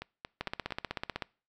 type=two click trains; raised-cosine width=0.3 ms; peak=-17 / -23 dBFS; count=14 / 4; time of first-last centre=0.41-1.222 / 0.02-0.706 s; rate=16 / 4.37 Hz; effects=noise-tail reverb RT60 0.4 s tail -24 dB re dry